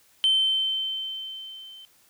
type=tone with level ramp; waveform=sine; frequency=3092 Hz; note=G7; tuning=24 cents flat; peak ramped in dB=-15 to -43 dBFS; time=0.24-1.85 s; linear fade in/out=0 ms; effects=tanh soft clip ceiling -15 dBFS + white hiss -60 dBFS RMS until 2.09 s